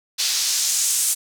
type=noise with band-pass filter sweep; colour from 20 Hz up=white; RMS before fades=-21 dBFS; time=0.18-1.15 s; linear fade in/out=20 ms; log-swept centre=4500 to 8600 Hz; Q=1.7; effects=none